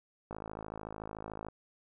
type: click train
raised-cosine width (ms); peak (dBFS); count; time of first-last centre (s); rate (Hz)
1; -27; 64; 0.31-1.485; 53.6
effects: none